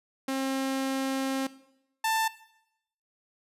sawtooth tone pair in turn, 267.5 / 887.9 Hz, C4 / A5, +38 / +15 cents, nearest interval octave + major sixth, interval 2077 cents, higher second, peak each -24 / -21 dBFS, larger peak second, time 0.28-1.47 / 2.04-2.28 s, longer first, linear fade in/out 5 ms, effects noise-tail reverb RT60 0.8 s tail -17 dB re dry + resampled to 32000 Hz

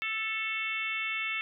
harmonic tone with a mistuned harmonic, 440 Hz, A4, in tune, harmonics 3 / 4 / 5 / 6 / 7 / 8, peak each -40 / -42 / -33 / -35 / -44 / -43 dBFS, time 0.02-1.41 s, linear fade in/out 0 ms, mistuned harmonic 6, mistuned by +20 cents, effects none

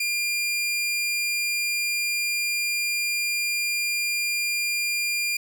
sawtooth tone, 2400 Hz, D7, 37 cents sharp, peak -20 dBFS, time 0-5.37 s, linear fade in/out 5 ms, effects none

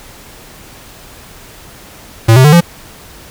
square tone with pitch steps, 113.2 / 130.03 / 149.37 / 171.58 Hz, A2 / C3 / D3 / F3, +50 / -10 / +30 / -30 cents, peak -3 dBFS, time 2.28-2.608 s, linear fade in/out 10 ms, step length 82 ms, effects pink hiss -36 dBFS RMS until 3.3 s

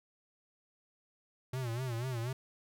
square tone with vibrato, 122.6 Hz, B2, 12 cents flat, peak -35 dBFS, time 1.53-2.33 s, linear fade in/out 5 ms, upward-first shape sine, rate 4.1 Hz, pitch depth 130 cents each way, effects none

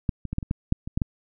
clicks, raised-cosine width 5 ms, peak -10 / -19 / -16 / -12 / -20 / -12 / -7 / -21 / -11 / -11 dBFS, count 10, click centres 0.092 / 0.253 / 0.33 / 0.384 / 0.428 / 0.511 / 0.724 / 0.875 / 0.975 / 1.018 s, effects none

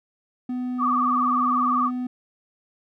triangle tone, 250 Hz, B3, 21 cents sharp, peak -23 dBFS, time 0.49-2.07 s, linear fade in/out 5 ms
sine tone with vibrato, 1174.7 Hz, D6, in tune, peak -19 dBFS, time 0.78-1.91 s, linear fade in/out 50 ms, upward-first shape sine, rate 20 Hz, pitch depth 100 cents each way
effects none

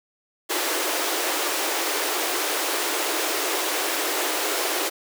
pink high-pass noise, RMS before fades -25 dBFS, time 0.49-4.9 s, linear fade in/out 20 ms, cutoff 300 Hz, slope 96 dB/octave, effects none

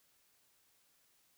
silence, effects white hiss -72 dBFS RMS until 1.37 s

